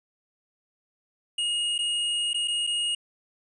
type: tone with dropouts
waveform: square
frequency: 2866 Hz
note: F7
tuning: 44 cents sharp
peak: -25 dBFS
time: 1.38-2.95 s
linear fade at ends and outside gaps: 5 ms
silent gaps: 1.781-1.788 / 2.333-2.343 / 2.476-2.48 / 2.668-2.672 s
effects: resampled to 22050 Hz + 11-bit